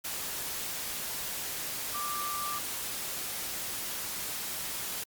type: tone in noise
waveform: sine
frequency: 1179 Hz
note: D6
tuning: 6 cents sharp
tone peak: -34 dBFS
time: 1.94-2.59 s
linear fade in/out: 10 ms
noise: white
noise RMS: -36 dBFS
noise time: 0.04-5.04 s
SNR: -1 dB
effects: Opus 48 kbps